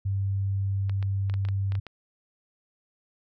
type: tone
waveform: sine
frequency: 98 Hz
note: G2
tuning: in tune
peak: -24 dBFS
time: 0.05-1.8 s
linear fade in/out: 10 ms
type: clicks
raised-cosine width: 0.3 ms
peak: -25 dBFS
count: 9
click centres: 0.896 / 1.027 / 1.298 / 1.34 / 1.451 / 1.487 / 1.721 / 1.753 / 1.867 s
effects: none